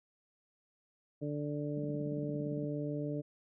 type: harmonic tone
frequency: 146.9 Hz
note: D3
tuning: 1 cent sharp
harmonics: 1 / 2 / 3 / 4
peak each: -38 / -38 / -42 / -43 dBFS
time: 1.21-3.22 s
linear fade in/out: 20 ms
type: tone bursts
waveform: sine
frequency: 199.6 Hz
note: G3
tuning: 32 cents sharp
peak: -40 dBFS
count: 16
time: 1.77-2.65 s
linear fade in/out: 2 ms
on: 25 ms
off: 32 ms
effects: none